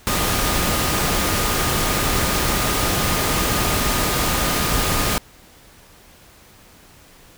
sine tone in noise, 1228 Hz, D#6, 23 cents flat, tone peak -29 dBFS, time 0.07-5.18 s, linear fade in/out 0 ms, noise pink, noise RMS -20 dBFS, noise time 0.07-5.18 s, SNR -12 dB, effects pink hiss -48 dBFS RMS until 7.37 s

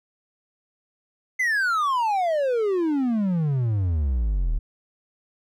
triangle exponential sweep, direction down, 2079 to 36 Hz, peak -18 dBFS, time 1.39-4.59 s, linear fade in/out 10 ms, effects none

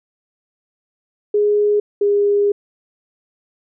sine tone pair in turn, 415.3 / 407.5 Hz, G#4 / G#4, 0 / -33 cents, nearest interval unison, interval 33 cents, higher first, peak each -12 dBFS, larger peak neither, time 1.34-1.8 / 2.01-2.52 s, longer second, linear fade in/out 5 ms, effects none

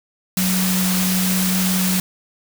sine tone in noise, 185.4 Hz, F#3, 4 cents sharp, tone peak -18 dBFS, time 0.37-2 s, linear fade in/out 2 ms, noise white, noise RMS -22 dBFS, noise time 0.37-2 s, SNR +1 dB, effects none

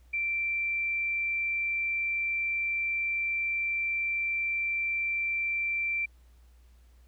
sine tone, 2349 Hz, D7, in tune, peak -27 dBFS, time 0.13-6.06 s, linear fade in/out 10 ms, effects added 60 Hz sine -54 dBFS peak until 7.07 s + pink hiss -69 dBFS RMS until 7.07 s

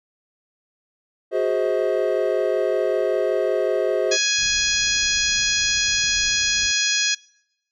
triangle chord, Ab dominant seventh, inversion third, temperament equal with one note detuned, 370 / 415.3 / 523.3 / 637.2 Hz, Gb4 / Ab4 / C5 / Eb5, 0 / 0 / 0 / +41 cents, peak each -22 dBFS, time 1.31-4.18 s, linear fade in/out 50 ms
harmonic tone, 833 Hz, G#5, 5 cents sharp, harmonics 2 / 3 / 4 / 5 / 6 / 7 / 8, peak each -26 / -26 / -26 / -26 / -26 / -26 / -26 dBFS, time 4.11-7.15 s, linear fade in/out 10 ms
brown noise, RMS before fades -40 dBFS, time 4.38-6.72 s, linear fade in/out 10 ms
effects noise-tail reverb RT60 0.9 s tail -25 dB re dry

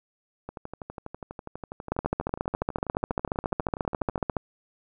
two click trains, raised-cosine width 1 ms, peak -22 / -11 dBFS, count 46 / 36, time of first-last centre 0.49-4.179 / 1.92-4.368 s, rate 12.2 / 14.3 Hz, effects none

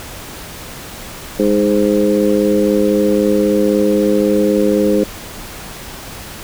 harmonic tone with a mistuned harmonic, 103.83 Hz, G#2, in tune, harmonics 2 / 3 / 4 / 5, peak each -16 / -16 / -16 / -16 dBFS, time 1.39-5.04 s, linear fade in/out 5 ms, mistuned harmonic 2, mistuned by -18 cents, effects pink hiss -31 dBFS RMS until 6.43 s

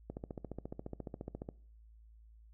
click train, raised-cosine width 2 ms, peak -28 dBFS, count 21, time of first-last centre 0.1-1.489 s, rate 14.4 Hz, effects noise-tail reverb RT60 0.5 s tail -22 dB re dry + added 55 Hz sine -56 dBFS peak until 2.53 s

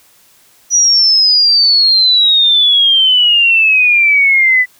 sine exponential sweep, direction down, 5880 to 1981 Hz, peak -6 dBFS, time 0.7-4.66 s, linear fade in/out 50 ms, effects white hiss -48 dBFS RMS until 4.79 s

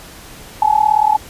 sine tone with amplitude modulation, 855 Hz, A5, 50 cents flat, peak -6 dBFS, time 0.62-1.17 s, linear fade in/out 2 ms, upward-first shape sine, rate 37.9 Hz, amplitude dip 90%, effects pink hiss -37 dBFS RMS until 1.29 s + resampled to 32000 Hz

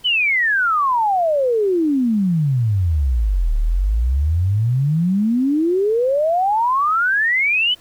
sine exponential two-way sweep, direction down then up, 3073 to 36.1 to 3073 Hz, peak -14 dBFS, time 0.04-7.75 s, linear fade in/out 20 ms, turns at 3.56 s, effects pink hiss -50 dBFS RMS until 7.8 s

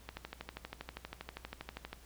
click train, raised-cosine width 0.3 ms, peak -25 dBFS, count 24, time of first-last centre 0.09-1.93 s, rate 12.5 Hz, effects added 60 Hz sine -56 dBFS peak until 2.05 s + pink hiss -60 dBFS RMS until 2.05 s

